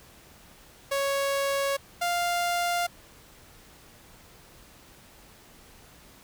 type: tone pair in turn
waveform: sawtooth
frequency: 554.4 / 698.5 Hz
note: C#5 / F5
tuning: 0 / 0 cents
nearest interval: major third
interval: 400 cents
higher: second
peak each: -21 dBFS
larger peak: neither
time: 0.91-1.77 / 2.01-2.87 s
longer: neither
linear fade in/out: 10 ms
effects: pink hiss -53 dBFS RMS until 6.23 s